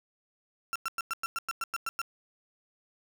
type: tone bursts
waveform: 35% pulse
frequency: 1357 Hz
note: E6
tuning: 50 cents sharp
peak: -28 dBFS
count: 11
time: 0.73-2.016 s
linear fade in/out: 0 ms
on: 26 ms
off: 100 ms
effects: none